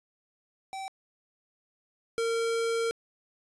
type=tone pair in turn; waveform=square; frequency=772 / 459 Hz; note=G5 / A#4; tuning=-27 / -27 cents; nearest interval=major sixth; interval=900 cents; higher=first; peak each=-36 / -27 dBFS; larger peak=second; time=0.73-0.88 / 2.18-2.91 s; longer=second; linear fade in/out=0 ms; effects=resampled to 24000 Hz + 10-bit